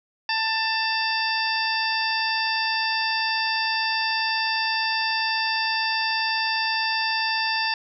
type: harmonic tone with a mistuned harmonic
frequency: 889 Hz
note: A5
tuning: 18 cents sharp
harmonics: 1 / 2 / 3 / 4 / 5 / 6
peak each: -27 / -27 / -29 / -34 / -28 / -33 dBFS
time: 0.29-7.74 s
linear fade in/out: 2 ms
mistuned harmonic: 5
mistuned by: +89 cents
effects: none